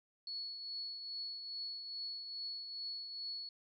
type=tone with tremolo; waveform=sine; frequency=4390 Hz; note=C#8; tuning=18 cents flat; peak=-39 dBFS; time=0.27-3.49 s; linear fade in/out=2 ms; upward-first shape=triangle; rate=2.4 Hz; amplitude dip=50%; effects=none